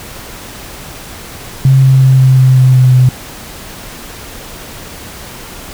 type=tone with pitch steps; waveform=sine; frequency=133.6 / 132.68 / 131.76 / 130.85 / 129.95 / 129.05 / 128.16 / 127.27 Hz; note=C3 / C3 / C3 / C3 / C3 / C3 / C3 / C3; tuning=+36 / +25 / +12 / 0 / -11 / -23 / -35 / -48 cents; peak=-3 dBFS; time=1.65-3.09 s; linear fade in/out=2 ms; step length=180 ms; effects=pink hiss -29 dBFS RMS until 5.73 s